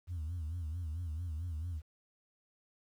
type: tone with vibrato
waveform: sine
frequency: 82.4 Hz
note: E2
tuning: in tune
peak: -34 dBFS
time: 0.07-1.82 s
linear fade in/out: 50 ms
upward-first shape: sine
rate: 4.5 Hz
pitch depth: 140 cents each way
effects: tanh soft clip ceiling -34 dBFS + 11-bit